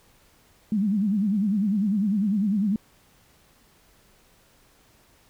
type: tone with vibrato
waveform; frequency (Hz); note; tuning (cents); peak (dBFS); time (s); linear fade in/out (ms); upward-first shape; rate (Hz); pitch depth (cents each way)
sine; 203.5; G#3; -35; -20; 0.72-2.76; 2; sine; 10; 140
effects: pink hiss -59 dBFS RMS until 5.29 s